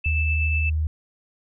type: tone with tremolo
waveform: sine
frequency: 2637 Hz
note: E7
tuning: in tune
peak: -23 dBFS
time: 0.04-0.7 s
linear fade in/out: 10 ms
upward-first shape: sine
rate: 8.2 Hz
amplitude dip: 30%
type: tone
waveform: sine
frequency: 77.78 Hz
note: D#2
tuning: in tune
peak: -20 dBFS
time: 0.06-0.87 s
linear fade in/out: 0 ms
effects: none